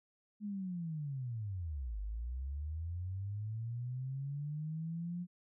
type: linear two-way sweep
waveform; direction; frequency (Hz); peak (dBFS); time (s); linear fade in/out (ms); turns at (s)
sine; down then up; 212.5 to 49 to 179.1; -37; 0.4-5.27; 50; 1.99
effects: none